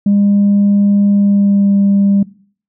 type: tone with pitch glide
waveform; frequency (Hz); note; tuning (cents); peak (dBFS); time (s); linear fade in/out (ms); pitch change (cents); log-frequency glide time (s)
sine; 202.2 to 199.19; G#3 to G3; -46 to +28; -6; 0.06-2.23; 5; -26; 1.08-1.77
effects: noise-tail reverb RT60 0.5 s tail -21 dB re dry + tanh soft clip ceiling -5 dBFS